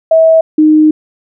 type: tone pair in turn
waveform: sine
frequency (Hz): 647 / 308.2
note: E5 / D#4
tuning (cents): -32 / -16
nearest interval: octave + minor second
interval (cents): 1284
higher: first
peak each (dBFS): -3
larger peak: neither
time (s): 0.11-0.41 / 0.58-0.91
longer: second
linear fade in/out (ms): 5
effects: none